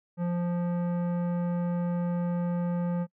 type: tone with tanh clipping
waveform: triangle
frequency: 174.61 Hz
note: F3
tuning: in tune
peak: -28 dBFS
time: 0.17-3.07 s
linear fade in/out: 50 ms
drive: 18 dB
effects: noise-tail reverb RT60 0.1 s tail -26 dB re dry